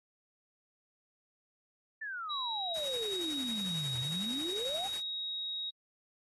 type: exponential two-way sweep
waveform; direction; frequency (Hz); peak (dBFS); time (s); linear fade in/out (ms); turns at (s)
sine; down then up; 1800 to 120.8 to 816; -37; 2.01-4.88; 10; 3.98
type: tone with pitch glide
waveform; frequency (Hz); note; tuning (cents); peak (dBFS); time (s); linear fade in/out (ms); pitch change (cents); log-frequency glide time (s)
sine; 3874 to 3786; B7 to A#7; -34 to +26; -35; 2.29-5.71; 20; -40; 2.47-2.91
type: noise with tremolo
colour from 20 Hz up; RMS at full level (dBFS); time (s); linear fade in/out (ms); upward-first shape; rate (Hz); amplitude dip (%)
white; -43; 2.75-5.01; 10; sine; 11; 50
effects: low-pass 12000 Hz 12 dB/octave + AAC 32 kbps